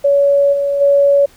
sine tone with level steps, 564 Hz, C#5, 30 cents sharp, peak -8 / -13 / -7 dBFS, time 0.04-1.26 s, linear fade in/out 10 ms, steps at 0.52 / 0.8 s, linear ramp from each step 20 ms, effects pink hiss -47 dBFS RMS until 1.36 s

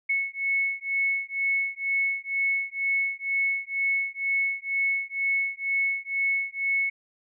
sine beating tone pair, 2200 / 2202.1 Hz, C#7 / C#7, -14 / -12 cents, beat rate 2.1 Hz, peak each -27 dBFS, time 0.09-6.9 s, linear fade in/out 10 ms, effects none

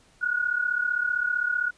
sine tone pair together, 1444.5 / 1480 Hz, F#6 / F#6, -42 / 0 cents, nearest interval unison, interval 42 cents, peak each -25 / -27 dBFS, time 0.21-1.71 s, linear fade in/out 20 ms, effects pink hiss -59 dBFS RMS until 1.77 s + resampled to 22050 Hz

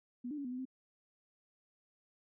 sine tone with pitch steps, 245.2 / 298.5 / 281.8 / 247.8 / 252.6 / 260.3 Hz, B3 / D4 / C#4 / B3 / B3 / C4, -12 / +28 / +29 / +6 / +39 / -9 cents, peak -38 dBFS, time 0.24-0.654 s, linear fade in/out 10 ms, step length 69 ms, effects none

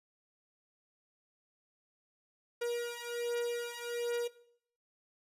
45% pulse beating tone pair, 475.6 / 476.9 Hz, A#4 / A#4, +35 / +39 cents, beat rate 1.3 Hz, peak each -38 / -38 dBFS, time 2.61-4.28 s, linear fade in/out 10 ms, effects noise-tail reverb RT60 0.6 s tail -17 dB re dry + resampled to 32000 Hz

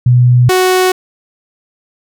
sine / sawtooth tone pair in turn, 123.47 / 370 Hz, B2 / F#4, 0 / 0 cents, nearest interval octave + perfect fifth, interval 1900 cents, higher second, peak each -4 dBFS, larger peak neither, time 0.06-0.49 / 0.49-0.92 s, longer neither, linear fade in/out 5 ms, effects none

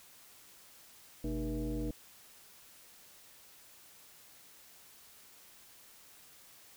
sine tone with frequency modulation, 126.8 Hz, B2, 46 cents sharp, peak -33 dBFS, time 1.24-1.91 s, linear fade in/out 2 ms, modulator 176 Hz, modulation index 1.8, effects white hiss -58 dBFS RMS until 6.76 s

